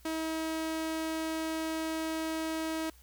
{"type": "tone", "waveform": "sawtooth", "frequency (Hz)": 320, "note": "D#4", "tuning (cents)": 49, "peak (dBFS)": -28, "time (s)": [0.05, 2.9], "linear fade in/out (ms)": 5, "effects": ["added 60 Hz sine -56 dBFS peak until 3.02 s", "white hiss -62 dBFS RMS until 3.02 s"]}